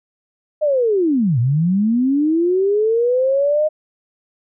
sine linear two-way sweep, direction down then up, 622.3 to 113 to 622.3 Hz, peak -13 dBFS, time 0.61-3.69 s, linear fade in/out 20 ms, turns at 1.39 s, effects none

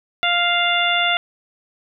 harmonic tone, 698.5 Hz, F5, in tune, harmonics 1 / 2 / 3 / 4 / 5, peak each -22 / -22 / -22 / -22 / -22 dBFS, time 0.23-1.17 s, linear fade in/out 0 ms, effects none

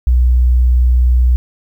sine tone, 61.7 Hz, B1, 1 cent flat, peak -7 dBFS, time 0.07-1.36 s, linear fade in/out 0 ms, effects 8-bit

